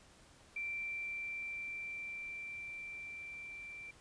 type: tone with level ramp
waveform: sine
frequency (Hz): 2349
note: D7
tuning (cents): 0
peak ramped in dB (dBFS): -37 to -46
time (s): 0.56-3.91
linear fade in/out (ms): 5
effects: pink hiss -62 dBFS RMS until 4 s + resampled to 22050 Hz